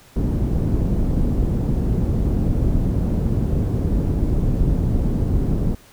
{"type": "low-pass noise", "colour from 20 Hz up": "pink", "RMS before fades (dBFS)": -19, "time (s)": [0.16, 5.75], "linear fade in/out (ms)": 5, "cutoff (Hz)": 260, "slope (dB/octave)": 12, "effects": ["pink hiss -49 dBFS RMS until 5.92 s"]}